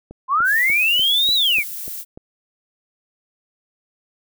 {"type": "click train", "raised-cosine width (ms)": 2, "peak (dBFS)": -23, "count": 8, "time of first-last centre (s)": [0.11, 2.175], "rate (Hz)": 3.39}
{"type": "linear two-way sweep", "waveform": "sine", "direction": "up then down", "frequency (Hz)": [1005, 3999, 2116], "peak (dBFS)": -14, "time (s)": [0.28, 1.64], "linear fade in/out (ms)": 50, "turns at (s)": 1.34}
{"type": "noise", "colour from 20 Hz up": "violet", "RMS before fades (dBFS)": -30, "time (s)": [0.44, 2.05], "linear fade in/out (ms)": 50}
{"effects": []}